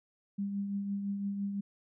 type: tone with tremolo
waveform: sine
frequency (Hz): 200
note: G3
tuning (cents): +35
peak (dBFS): -30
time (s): 0.38-1.61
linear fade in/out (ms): 10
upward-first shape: triangle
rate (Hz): 5.9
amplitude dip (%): 45
effects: none